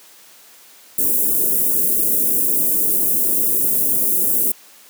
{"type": "band-stop noise", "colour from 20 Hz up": "white", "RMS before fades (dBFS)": -17, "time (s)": [0.98, 4.52], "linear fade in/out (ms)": 5, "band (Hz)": [450, 10000], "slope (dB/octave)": 24, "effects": ["white hiss -46 dBFS RMS until 4.89 s", "high-pass 200 Hz 12 dB/octave"]}